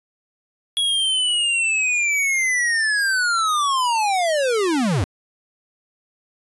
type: linear sweep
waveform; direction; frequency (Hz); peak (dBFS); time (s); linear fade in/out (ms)
square; down; 3349 to 77.78; -18; 0.77-5.04; 0
effects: resampled to 24000 Hz